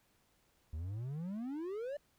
triangle exponential sweep, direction up, 73.42 to 599 Hz, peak -36 dBFS, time 0.73-1.97 s, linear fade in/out 5 ms, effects pink hiss -73 dBFS RMS until 2.18 s

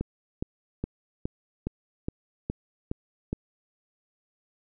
click train, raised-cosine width 3 ms, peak -16 dBFS, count 9, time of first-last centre 0.01-3.33 s, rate 2.41 Hz, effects none

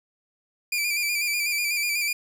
sawtooth tone with vibrato, 2369 Hz, D7, 14 cents sharp, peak -20 dBFS, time 0.72-2.13 s, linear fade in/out 5 ms, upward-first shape square, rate 8.1 Hz, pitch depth 39 cents each way, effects none

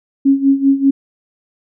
sine tone with tremolo, 274.1 Hz, C#4, 19 cents flat, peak -6 dBFS, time 0.25-0.91 s, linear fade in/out 10 ms, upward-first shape sine, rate 5.1 Hz, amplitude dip 80%, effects none

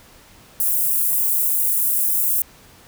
white high-pass noise, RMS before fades -19 dBFS, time 0.6-2.42 s, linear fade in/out 2 ms, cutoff 10000 Hz, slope 24 dB/octave, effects pink hiss -48 dBFS RMS until 2.87 s

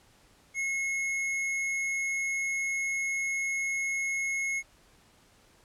sine tone with tanh clipping, 2172 Hz, C#7, 36 cents flat, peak -30 dBFS, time 0.54-4.63 s, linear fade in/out 50 ms, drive 14 dB, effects pink hiss -61 dBFS RMS until 5.64 s + low-pass 11000 Hz 12 dB/octave

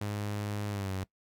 sawtooth tone with pitch glide, 103.4 to 94.82 Hz, G#2 to F#2, -7 to +43 cents, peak -29 dBFS, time 0.01-1.04 s, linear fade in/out 5 ms, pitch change -150 cents, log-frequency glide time 0.69-0.93 s, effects noise-tail reverb RT60 0.1 s tail -20 dB re dry

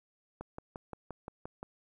click train, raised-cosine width 1 ms, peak -27 dBFS, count 8, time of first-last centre 0.41-1.63 s, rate 5.74 Hz, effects 11-bit

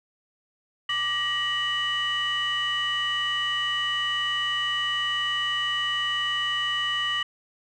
sine tone cluster, 1176 / 1898 / 2957 Hz, D6 / A#6 / F#7, +2 / +31 / -2 cents, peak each -30 / -27 / -25 dBFS, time 0.89-7.23 s, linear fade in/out 5 ms, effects tanh soft clip ceiling -19 dBFS

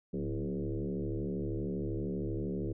sine tone with frequency modulation, 107.8 Hz, A2, 35 cents flat, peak -32 dBFS, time 0.13-2.73 s, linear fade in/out 10 ms, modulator 72.7 Hz, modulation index 4.8, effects none

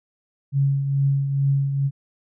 sine tone with tremolo, 138.59 Hz, C#3, in tune, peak -15 dBFS, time 0.52-1.91 s, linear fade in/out 50 ms, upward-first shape triangle, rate 2.3 Hz, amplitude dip 55%, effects none

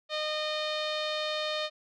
sawtooth tone with low-pass filter, 612 Hz, D#5, 29 cents flat, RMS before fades -32 dBFS, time 0.09-1.7 s, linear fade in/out 50 ms, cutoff 3900 Hz, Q 4.4, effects none

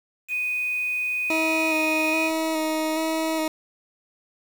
sine tone, 2489 Hz, D#7, in tune, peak -23 dBFS, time 0.28-2.31 s, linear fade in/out 50 ms
20% pulse tone with vibrato, 317.1 Hz, D#4, 33 cents sharp, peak -18 dBFS, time 1.3-3.48 s, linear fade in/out 2 ms, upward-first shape square, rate 1.2 Hz, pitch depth 16 cents each way
effects 7-bit

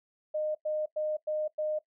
sine tone bursts, 613 Hz, D#5, 26 cents flat, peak -28 dBFS, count 5, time 0.34-1.79 s, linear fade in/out 10 ms, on 210 ms, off 100 ms, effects noise-tail reverb RT60 0.1 s tail -18 dB re dry

